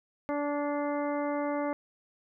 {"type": "harmonic tone with a mistuned harmonic", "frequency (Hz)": 290, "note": "D4", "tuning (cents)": -22, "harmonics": [1, 2, 3, 4, 5, 6, 7], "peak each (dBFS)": [-32, -32, -37, -40, -46, -49, -45], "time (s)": [0.29, 1.73], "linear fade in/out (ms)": 0, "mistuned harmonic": 7, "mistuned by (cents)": 34, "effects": []}